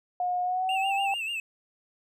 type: tone with pitch glide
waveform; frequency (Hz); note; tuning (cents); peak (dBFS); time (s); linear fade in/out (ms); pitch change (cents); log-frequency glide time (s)
sine; 720 to 789.7; F#5 to G5; -47 to +13; -25; 0.2-1.14; 2; +160; 0.43-0.94
type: tone with vibrato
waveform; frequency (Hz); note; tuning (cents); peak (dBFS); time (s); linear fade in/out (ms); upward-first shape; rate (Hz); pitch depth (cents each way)
triangle; 2700; E7; +41; -28; 0.69-1.4; 2; sine; 6.8; 83
effects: none